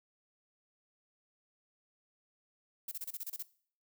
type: noise bursts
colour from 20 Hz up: violet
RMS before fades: -40 dBFS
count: 9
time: 2.88-3.427 s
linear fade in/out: 5 ms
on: 35 ms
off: 29 ms
effects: noise-tail reverb RT60 0.5 s tail -19 dB re dry